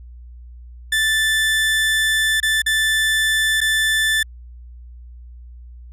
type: tone with dropouts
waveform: 30% pulse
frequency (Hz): 1760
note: A6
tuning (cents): 0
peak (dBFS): -13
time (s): 0.92-4.23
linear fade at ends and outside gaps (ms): 5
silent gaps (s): 2.402-2.428 / 2.62-2.662 / 3.606-3.613
effects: added 60 Hz sine -36 dBFS peak until 5.92 s + resampled to 32000 Hz